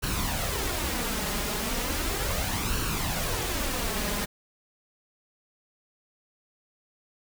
pink noise with flanger, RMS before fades -29 dBFS, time 0.02-4.26 s, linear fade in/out 20 ms, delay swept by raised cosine 0.7 to 4.9 ms, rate 0.36 Hz, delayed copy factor +0.55, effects none

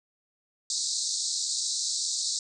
pink band-pass noise, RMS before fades -30 dBFS, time 0.7-2.39 s, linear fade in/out 2 ms, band 3900 to 8400 Hz, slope 96 dB/octave, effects none

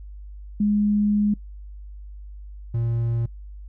sine / triangle tone pair in turn, 207.5 / 116.46 Hz, G#3 / A#2, -1 / -1 cents, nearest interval minor seventh, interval 1000 cents, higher first, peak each -17 / -19 dBFS, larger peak first, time 0.6-1.34 / 2.74-3.26 s, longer first, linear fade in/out 5 ms, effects noise-tail reverb RT60 0.1 s tail -22 dB re dry + added 50 Hz sine -36 dBFS peak until 3.68 s

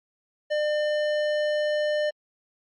sine tone with hard clipping, 600 Hz, D5, 37 cents sharp, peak -24 dBFS, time 0.5-2.11 s, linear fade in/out 20 ms, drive 13 dB, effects MP3 48 kbps

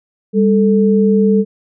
sine tone pair together, 199.7 / 440.1 Hz, G3 / A4, +32 / 0 cents, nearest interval octave + major second, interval 1368 cents, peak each -10 / -13 dBFS, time 0.33-1.45 s, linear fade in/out 50 ms, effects none

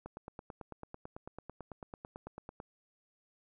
click train, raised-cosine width 1 ms, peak -30 dBFS, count 24, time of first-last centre 0.06-2.601 s, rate 9.05 Hz, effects none

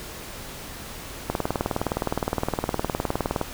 click train, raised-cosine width 1 ms, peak -9 dBFS, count 42, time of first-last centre 1.3-3.413 s, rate 19.4 Hz, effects pink hiss -38 dBFS RMS until 3.53 s

